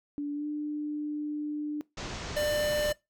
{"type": "tone with pitch glide", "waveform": "sine", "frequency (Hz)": [290, 298.2], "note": ["D4", "D4"], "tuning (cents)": [-22, 27], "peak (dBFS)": -30, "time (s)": [0.18, 1.81], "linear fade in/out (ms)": 0, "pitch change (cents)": 49, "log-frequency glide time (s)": [0.34, 0.46]}
{"type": "low-pass noise", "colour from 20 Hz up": "pink", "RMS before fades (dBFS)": -38, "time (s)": [1.97, 2.92], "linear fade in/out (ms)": 5, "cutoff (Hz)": 7100, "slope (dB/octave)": 48}
{"type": "tone", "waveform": "square", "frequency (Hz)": 596, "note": "D5", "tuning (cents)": 25, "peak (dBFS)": -27, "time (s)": [2.36, 2.93], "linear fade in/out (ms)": 10}
{"effects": ["noise-tail reverb RT60 0.2 s tail -21 dB re dry"]}